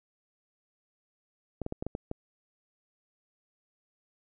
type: clicks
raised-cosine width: 2 ms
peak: -20 dBFS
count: 7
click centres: 1.617 / 1.664 / 1.724 / 1.825 / 1.866 / 1.951 / 2.114 s
effects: none